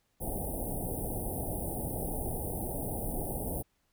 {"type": "band-stop noise", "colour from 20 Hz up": "pink", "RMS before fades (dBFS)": -35, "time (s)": [0.2, 3.63], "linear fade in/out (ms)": 20, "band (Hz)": [850, 9000], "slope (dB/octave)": 96, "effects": ["pink hiss -75 dBFS RMS until 3.92 s"]}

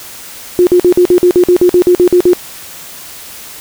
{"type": "tone bursts", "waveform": "sine", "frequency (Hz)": 357.2, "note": "F4", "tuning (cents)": 39, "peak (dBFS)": -3, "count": 14, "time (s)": [0.59, 2.333], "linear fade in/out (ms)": 0, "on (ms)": 79, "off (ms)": 49, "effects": ["white hiss -30 dBFS RMS until 3.6 s"]}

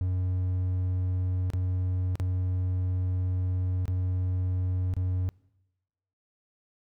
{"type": "tone with dropouts", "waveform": "triangle", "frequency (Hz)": 91.7, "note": "F#2", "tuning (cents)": -15, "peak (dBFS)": -23, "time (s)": [0.01, 5.29], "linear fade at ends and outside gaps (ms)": 0, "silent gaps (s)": [[1.502, 1.535], [2.155, 2.199], [3.855, 3.88], [4.938, 4.966]], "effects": ["noise-tail reverb RT60 1.0 s tail -24 dB re dry"]}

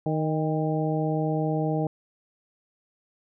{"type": "harmonic tone with a mistuned harmonic", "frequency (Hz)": 155.56, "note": "D#3", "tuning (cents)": 0, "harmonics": [1, 2, 3, 4, 5], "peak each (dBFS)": [-26, -29, -31, -32, -33], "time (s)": [0.06, 1.87], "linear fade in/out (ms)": 2, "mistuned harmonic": 5, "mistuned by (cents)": 36, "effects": []}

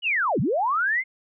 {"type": "linear two-way sweep", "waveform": "sine", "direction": "down then up", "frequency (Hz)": [3004, 107.7, 2157], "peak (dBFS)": -20, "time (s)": [0.02, 1.04], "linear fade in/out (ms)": 50, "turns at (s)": 0.4, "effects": []}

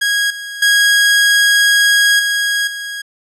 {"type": "tone with level steps", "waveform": "sawtooth", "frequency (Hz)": 1646, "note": "G#6", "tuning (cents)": -16, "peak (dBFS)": [-9, -21, -5, -10, -19], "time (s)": [0.01, 3.02], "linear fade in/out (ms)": 10, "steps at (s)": [0.3, 0.62, 2.19, 2.67], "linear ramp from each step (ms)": 5, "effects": ["low-pass 11000 Hz 12 dB/octave"]}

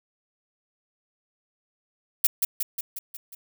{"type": "noise with echo", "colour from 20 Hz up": "violet", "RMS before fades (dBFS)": -18, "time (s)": [2.24, 2.27], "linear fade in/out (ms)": 5, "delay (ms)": 180, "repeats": 6, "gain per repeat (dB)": -4, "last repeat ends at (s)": 3.35, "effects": []}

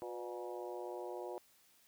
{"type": "harmonic tone with a mistuned harmonic", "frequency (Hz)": 119.9, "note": "A#2", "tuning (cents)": 49, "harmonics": [3, 4, 5, 6, 7, 8], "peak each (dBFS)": [-45, -47, -49, -51, -52, -53], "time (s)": [0.02, 1.38], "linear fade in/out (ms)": 0, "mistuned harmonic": 4, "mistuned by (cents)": 59, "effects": ["white hiss -68 dBFS RMS until 1.87 s", "high-pass 60 Hz 12 dB/octave"]}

